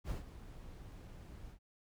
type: noise with ADSR envelope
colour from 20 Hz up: brown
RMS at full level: -38 dBFS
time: 0.04-1.59 s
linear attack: 58 ms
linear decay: 130 ms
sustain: -13 dB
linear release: 88 ms
effects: none